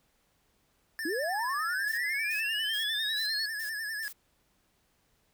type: tone with vibrato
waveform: square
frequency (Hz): 1735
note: A6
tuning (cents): -25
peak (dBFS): -34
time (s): 0.99-4.08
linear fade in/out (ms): 0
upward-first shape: sine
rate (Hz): 10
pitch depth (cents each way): 72
type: linear sweep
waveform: sine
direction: up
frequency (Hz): 287.3 to 4435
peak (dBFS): -30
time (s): 1.05-3.46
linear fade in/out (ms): 5
type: noise bursts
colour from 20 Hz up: blue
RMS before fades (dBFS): -45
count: 6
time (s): 1.87-4.13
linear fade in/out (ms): 10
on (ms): 110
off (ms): 320
effects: pink hiss -71 dBFS RMS until 5.33 s